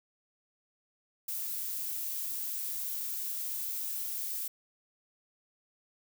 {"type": "noise", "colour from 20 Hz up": "violet", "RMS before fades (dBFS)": -36, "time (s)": [1.28, 4.48], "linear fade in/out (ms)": 5, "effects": []}